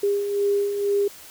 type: beating tone pair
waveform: sine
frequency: 402.4 / 404.5 Hz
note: G4 / G#4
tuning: +45 / -46 cents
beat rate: 2.1 Hz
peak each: -29 / -20 dBFS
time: 0.03-1.08 s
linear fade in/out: 5 ms
effects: white hiss -44 dBFS RMS until 1.3 s